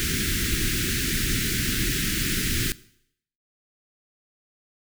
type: band-stop noise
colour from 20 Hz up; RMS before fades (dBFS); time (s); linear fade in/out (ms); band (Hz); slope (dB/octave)
pink; -25; 0-2.72; 0; 380 to 1500; 48
effects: noise-tail reverb RT60 0.7 s tail -19 dB re dry